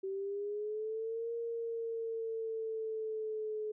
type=linear two-way sweep; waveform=sine; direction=up then down; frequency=382.4 to 466.2 to 427 Hz; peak=-35 dBFS; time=0.03-3.72 s; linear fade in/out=10 ms; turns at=1.33 s; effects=none